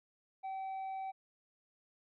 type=tone with tanh clipping; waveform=triangle; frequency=768 Hz; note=G5; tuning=36 cents flat; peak=-39 dBFS; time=0.43-1.12 s; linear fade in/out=20 ms; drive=8 dB; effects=none